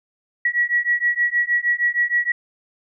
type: beating tone pair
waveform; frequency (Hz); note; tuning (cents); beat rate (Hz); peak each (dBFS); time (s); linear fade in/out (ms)
sine; 1922 / 1928.4; B6 / B6; -48 / -42; 6.4; -20; 0.45-2.32; 5
effects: none